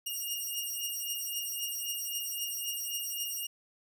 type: beating tone pair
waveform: 10% pulse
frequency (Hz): 2840 / 2843.8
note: F7 / F7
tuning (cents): +28 / +31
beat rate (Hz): 3.8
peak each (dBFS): -28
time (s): 0.06-3.47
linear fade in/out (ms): 10
effects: none